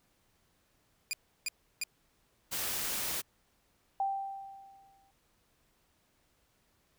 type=tone bursts; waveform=15% pulse; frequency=2431 Hz; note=D#7; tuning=41 cents flat; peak=-25 dBFS; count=3; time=1.11-1.836 s; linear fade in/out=0 ms; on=22 ms; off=330 ms
type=noise; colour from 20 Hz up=white; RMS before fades=-35 dBFS; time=2.51-3.22 s; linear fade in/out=20 ms
type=tone with exponential decay; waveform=sine; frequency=784 Hz; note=G5; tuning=in tune; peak=-27 dBFS; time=4-5.11 s; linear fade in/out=2 ms; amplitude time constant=240 ms
effects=pink hiss -72 dBFS RMS until 6.98 s